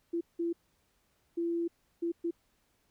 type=tone bursts at uneven times; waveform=sine; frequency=338.7 Hz; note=E4; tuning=47 cents sharp; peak=-29 dBFS; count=5; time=0.13-0.21 / 0.39-0.53 / 1.37-1.68 / 2.02-2.12 / 2.24-2.31 s; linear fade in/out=10 ms; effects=pink hiss -73 dBFS RMS until 2.9 s